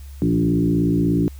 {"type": "tone with frequency modulation", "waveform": "sine", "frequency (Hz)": 229.6, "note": "A#3", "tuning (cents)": -26, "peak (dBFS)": -15, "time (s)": [0.22, 1.28], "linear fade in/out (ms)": 0, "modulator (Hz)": 56.7, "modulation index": 2, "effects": ["added 69 Hz sine -34 dBFS peak until 1.39 s", "white hiss -51 dBFS RMS until 1.39 s"]}